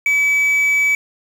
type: tone with quantisation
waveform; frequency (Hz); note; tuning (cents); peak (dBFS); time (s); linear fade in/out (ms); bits
triangle; 2289; D7; -45; -11; 0.06-0.95; 2; 6
effects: none